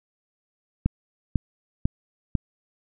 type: click train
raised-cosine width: 5 ms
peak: -8 dBFS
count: 4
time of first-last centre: 0.86-2.353 s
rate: 2.01 Hz
effects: none